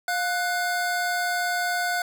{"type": "tone pair together", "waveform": "square", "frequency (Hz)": [708, 1485.1], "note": ["F5", "F#6"], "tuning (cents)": [23, 6], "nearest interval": "octave + minor second", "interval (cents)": 1283, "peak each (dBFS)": -27, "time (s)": [0.08, 2.02], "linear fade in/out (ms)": 2, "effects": []}